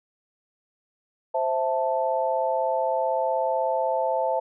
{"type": "chord", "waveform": "sine", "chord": "A minor", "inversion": "first", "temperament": "equal", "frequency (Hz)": [523.3, 659.3, 880], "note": ["C5", "E5", "A5"], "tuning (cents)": [0, 0, 0], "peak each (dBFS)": -26, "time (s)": [1.34, 4.4], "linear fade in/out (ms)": 10, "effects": []}